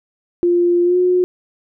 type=tone with pitch glide; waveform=sine; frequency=349.2 to 361.9 Hz; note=F4 to F#4; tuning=0 to -38 cents; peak=-11 dBFS; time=0.43-1.24 s; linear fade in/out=0 ms; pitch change=+62 cents; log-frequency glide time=0.84-0.97 s; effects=none